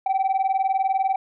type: tone pair together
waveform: sine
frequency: 760 / 780 Hz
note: F#5 / G5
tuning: +46 / -9 cents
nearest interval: unison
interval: 45 cents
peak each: -20 dBFS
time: 0.06-1.16 s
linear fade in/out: 5 ms
effects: tanh soft clip ceiling -16 dBFS